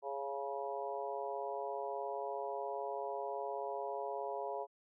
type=harmonic tone with a mistuned harmonic; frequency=138.59 Hz; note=C#3; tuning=in tune; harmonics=3 / 4 / 5 / 6 / 7; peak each=-43 / -43 / -43 / -46 / -45 dBFS; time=0.02-4.67 s; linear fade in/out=50 ms; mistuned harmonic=6; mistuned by=+31 cents; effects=none